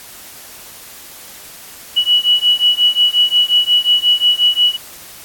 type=beating tone pair; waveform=sine; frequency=2935 / 2940.6 Hz; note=F#7 / F#7; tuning=-15 / -11 cents; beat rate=5.6 Hz; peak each=-13 dBFS; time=1.96-4.77 s; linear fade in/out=20 ms; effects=white hiss -36 dBFS RMS until 5.24 s + AAC 64 kbps